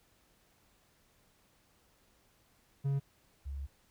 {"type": "tone pair in turn", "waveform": ["triangle", "sine"], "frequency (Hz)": [138.59, 69.3], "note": ["C#3", "C#2"], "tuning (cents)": [0, 0], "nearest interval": "octave", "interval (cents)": 1200, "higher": "first", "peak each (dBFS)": [-27, -37], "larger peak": "first", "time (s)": [[2.84, 3], [3.45, 3.67]], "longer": "second", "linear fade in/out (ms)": 20, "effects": ["pink hiss -69 dBFS RMS until 3.9 s"]}